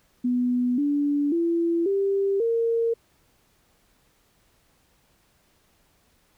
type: tone with pitch steps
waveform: sine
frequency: 246.9 / 288.6 / 337.3 / 394.2 / 460.7 Hz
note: B3 / D4 / E4 / G4 / A#4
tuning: 0 / -30 / +40 / +10 / -20 cents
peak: -20 dBFS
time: 0.24-2.94 s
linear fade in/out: 10 ms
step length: 540 ms
effects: pink hiss -64 dBFS RMS until 6.37 s